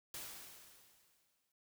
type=noise with exponential decay; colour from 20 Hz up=white; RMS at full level=-45 dBFS; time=0.14-1.52 s; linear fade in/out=2 ms; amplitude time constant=300 ms; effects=none